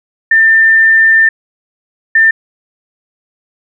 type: tone pair in turn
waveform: sine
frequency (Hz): 1793 / 1793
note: A6 / A6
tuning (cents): +32 / +32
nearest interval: unison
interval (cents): 0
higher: neither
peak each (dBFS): -4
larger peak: neither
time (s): 0.31-1.29 / 2.15-2.31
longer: first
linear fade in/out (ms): 5
effects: none